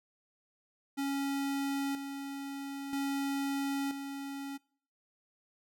square tone with tremolo, 277.2 Hz, C#4, in tune, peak -32 dBFS, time 0.97-4.58 s, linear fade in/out 20 ms, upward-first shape square, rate 0.51 Hz, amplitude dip 55%, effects noise-tail reverb RT60 0.5 s tail -24 dB re dry

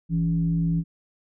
sine tone with frequency modulation, 165.4 Hz, E3, 6 cents sharp, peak -20 dBFS, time 0.09-0.84 s, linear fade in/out 50 ms, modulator 117 Hz, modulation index 0.45, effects none

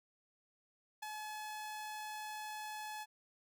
sawtooth tone with ADSR envelope, 854 Hz, G#5, 48 cents sharp, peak -36 dBFS, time 1.02-3.06 s, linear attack 10 ms, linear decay 8 ms, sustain -3 dB, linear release 39 ms, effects none

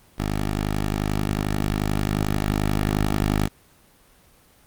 10% pulse tone with level ramp, 51.3 Hz, G#1, 21 cents flat, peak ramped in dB -15 to -11 dBFS, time 0.18-3.48 s, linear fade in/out 10 ms, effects pink hiss -55 dBFS RMS until 4.66 s + Opus 24 kbps

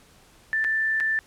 sine tone with dropouts, 1769 Hz, A6, 9 cents sharp, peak -21 dBFS, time 0.53-1.19 s, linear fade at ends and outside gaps 0 ms, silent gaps 0.642-0.647 / 1.001-1.006 s, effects pink hiss -55 dBFS RMS until 1.26 s + low-pass 12000 Hz 12 dB/octave

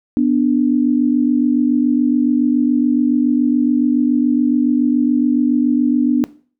sine tone pair together, 246.6 / 293.7 Hz, B3 / D4, -2 / 0 cents, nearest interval minor third, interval 302 cents, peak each -14 dBFS, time 0.17-6.24 s, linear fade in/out 0 ms, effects noise-tail reverb RT60 0.4 s tail -18 dB re dry

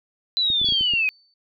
sine linear sweep, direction down, 4034 to 2474 Hz, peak -18 dBFS, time 0.37-1.09 s, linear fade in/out 0 ms
clicks, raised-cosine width 3 ms, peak -23 dBFS, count 7, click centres 0.502 / 0.615 / 0.645 / 0.688 / 0.723 / 0.81 / 0.937 s
sine tone with exponential decay, 4532 Hz, C#8, 37 cents sharp, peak -23 dBFS, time 0.65-1.34 s, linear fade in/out 2 ms, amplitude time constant 150 ms
effects none

